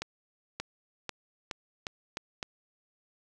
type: accelerating click train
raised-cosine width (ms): 0.2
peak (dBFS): -17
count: 7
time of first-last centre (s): 0.02-2.428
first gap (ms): 580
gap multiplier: 0.85
effects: none